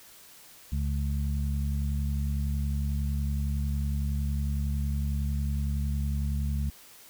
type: harmonic tone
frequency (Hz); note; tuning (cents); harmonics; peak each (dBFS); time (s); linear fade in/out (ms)
70.9; C#2; +40; 1 / 2 / 3; -27 / -33 / -37; 0.72-6.7; 5
effects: white hiss -52 dBFS RMS until 7.09 s